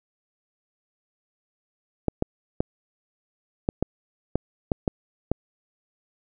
clicks, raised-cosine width 2 ms, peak -8 dBFS, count 9, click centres 2.083 / 2.224 / 2.605 / 3.689 / 3.826 / 4.356 / 4.718 / 4.878 / 5.316 s, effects none

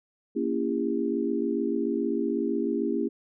sine chord, A# diminished seventh, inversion none, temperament just, 233.1 / 279.7 / 335.6 / 402.8 Hz, A#3 / C#4 / E4 / G4, 0 / +16 / +31 / +47 cents, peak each -30 dBFS, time 0.35-3.09 s, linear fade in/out 20 ms, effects none

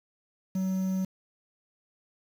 triangle tone with quantisation, 188.4 Hz, F#3, 32 cents sharp, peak -24 dBFS, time 0.55-1.05 s, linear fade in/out 5 ms, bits 8, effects none

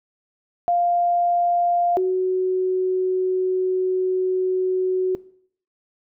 sine tone pair in turn, 698.5 / 371.4 Hz, F5 / F#4, 0 / +7 cents, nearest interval major seventh, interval 1093 cents, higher first, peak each -16 / -17 dBFS, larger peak first, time 0.68-1.97 / 1.97-5.15 s, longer second, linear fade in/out 0 ms, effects noise-tail reverb RT60 0.6 s tail -20 dB re dry

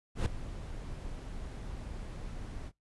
brown noise with ADSR envelope, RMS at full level -26 dBFS, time 0.15-2.72 s, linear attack 110 ms, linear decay 3 ms, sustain -15 dB, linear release 52 ms, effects noise-tail reverb RT60 0.2 s tail -25 dB re dry + resampled to 24000 Hz

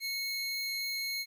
square tone pair together, 2194 / 4183 Hz, C#7 / C8, -18 / -1 cents, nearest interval major seventh, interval 1117 cents, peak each -37 / -36 dBFS, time 0-1.26 s, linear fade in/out 50 ms, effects 12-bit

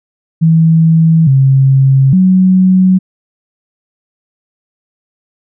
sine tone with pitch steps, 162.5 / 134.7 / 186.1 Hz, E3 / C#3 / F#3, -24 / -49 / +10 cents, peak -4 dBFS, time 0.41-2.99 s, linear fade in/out 20 ms, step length 860 ms, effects none

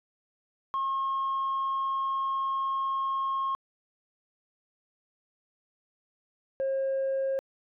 sine tone pair in turn, 1079 / 537.8 Hz, C#6 / C5, -47 / +47 cents, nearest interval octave, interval 1206 cents, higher first, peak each -25 / -24 dBFS, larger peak second, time 0.74-3.55 / 6.6-7.39 s, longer first, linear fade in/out 0 ms, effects tanh soft clip ceiling -24 dBFS

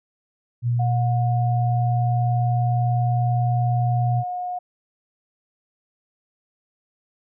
sine tone with pitch glide, 120 to 121.46 Hz, B2 to B2, -49 to -28 cents, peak -18 dBFS, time 0.62-4.24 s, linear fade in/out 50 ms, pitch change +21 cents, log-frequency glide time 1.23-3.53 s
sine tone, 721 Hz, F#5, 45 cents flat, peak -25 dBFS, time 0.79-4.59 s, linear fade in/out 10 ms
effects none

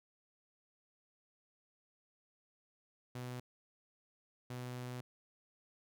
sawtooth tone bursts at uneven times, 124.5 Hz, B2, 14 cents sharp, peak -38 dBFS, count 2, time 3.15-3.4 / 4.5-5.01 s, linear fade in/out 5 ms, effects none

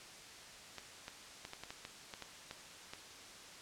clicks, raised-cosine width 0.2 ms, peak -27 dBFS, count 11, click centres 0.783 / 1.081 / 1.451 / 1.534 / 1.636 / 1.705 / 1.851 / 2.138 / 2.223 / 2.511 / 2.935 s, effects white hiss -53 dBFS RMS until 3.61 s + low-pass 7000 Hz 12 dB/octave

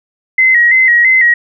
sine tone with vibrato, 1975.5 Hz, B6, in tune, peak -5 dBFS, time 0.38-1.34 s, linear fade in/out 5 ms, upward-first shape square, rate 3 Hz, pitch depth 68 cents each way, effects none

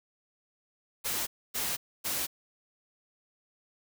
white noise bursts, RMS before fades -32 dBFS, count 3, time 1.04-2.27 s, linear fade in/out 20 ms, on 230 ms, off 270 ms, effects none

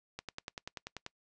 click train, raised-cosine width 0.2 ms, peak -23 dBFS, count 10, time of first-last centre 0.19-1.064 s, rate 10.3 Hz, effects noise-tail reverb RT60 0.1 s tail -24 dB re dry + resampled to 22050 Hz

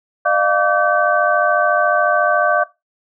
sine tone cluster, 606 / 700 / 1155 / 1534 Hz, D#5 / F5 / D6 / G6, -46 / +4 / -29 / -38 cents, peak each -18 dBFS, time 0.25-2.64 s, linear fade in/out 10 ms, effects noise-tail reverb RT60 0.2 s tail -17 dB re dry

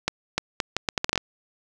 accelerating click train, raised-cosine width 0.2 ms, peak -5 dBFS, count 11, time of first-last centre 0.08-1.177 s, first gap 300 ms, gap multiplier 0.74, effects none

